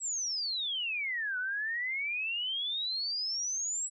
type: exponential two-way sweep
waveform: sine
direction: down then up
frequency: 7900 to 1464 to 7900 Hz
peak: -31 dBFS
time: 0-3.9 s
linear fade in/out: 50 ms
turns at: 1.38 s
effects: none